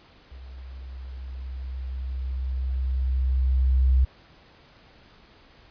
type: tone with level ramp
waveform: sine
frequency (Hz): 64.7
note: C2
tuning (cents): -19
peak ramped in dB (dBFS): -39 to -15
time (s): 0.31-4.05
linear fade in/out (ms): 10
effects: pink hiss -54 dBFS RMS until 5.7 s + resampled to 11025 Hz